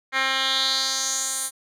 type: tone with band-pass filter sweep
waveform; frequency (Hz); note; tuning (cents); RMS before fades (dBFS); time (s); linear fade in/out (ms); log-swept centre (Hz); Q
10% pulse; 265.9; C4; +28; -24; 0.12-1.51; 50; 2200 to 9900; 3.1
effects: none